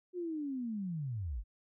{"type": "linear sweep", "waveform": "sine", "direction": "down", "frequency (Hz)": [366.6, 41.88], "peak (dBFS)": -35, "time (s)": [0.13, 1.44], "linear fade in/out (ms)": 50, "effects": []}